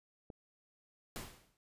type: click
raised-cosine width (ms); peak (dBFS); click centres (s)
2; -34; 0.302
type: noise with exponential decay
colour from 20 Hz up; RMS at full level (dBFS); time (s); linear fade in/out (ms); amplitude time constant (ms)
pink; -41; 1.16-1.57; 0; 89
effects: resampled to 32000 Hz